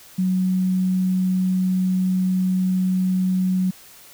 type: tone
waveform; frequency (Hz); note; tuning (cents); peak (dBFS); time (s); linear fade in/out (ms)
sine; 185.5; F#3; +5; -17; 0.18-3.71; 10
effects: white hiss -46 dBFS RMS until 4.13 s